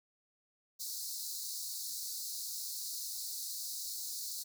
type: high-pass noise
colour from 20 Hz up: pink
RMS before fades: -41 dBFS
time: 0.79-4.44 s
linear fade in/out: 20 ms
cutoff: 4000 Hz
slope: 96 dB/octave
effects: none